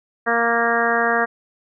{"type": "harmonic tone", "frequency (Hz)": 233.1, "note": "A#3", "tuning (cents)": 0, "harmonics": [1, 2, 3, 4, 5, 6, 7, 8], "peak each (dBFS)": [-28, -23, -22, -28, -24, -26, -22, -25], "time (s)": [0.26, 1.26], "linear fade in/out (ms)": 20, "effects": []}